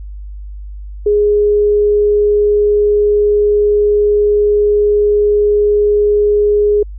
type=tone; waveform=sine; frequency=415.3 Hz; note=G#4; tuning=in tune; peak=-8 dBFS; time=1.06-6.83 s; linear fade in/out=5 ms; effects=added 50 Hz sine -25 dBFS peak until 6.98 s